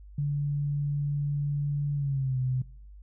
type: tone with pitch glide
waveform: sine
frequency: 144.3 to 128.56 Hz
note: D3 to C3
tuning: -30 to -30 cents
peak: -25 dBFS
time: 0.18-2.62 s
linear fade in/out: 5 ms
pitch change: -200 cents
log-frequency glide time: 1.95-2.38 s
effects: noise-tail reverb RT60 0.6 s tail -23 dB re dry + added 50 Hz sine -45 dBFS peak until 3.02 s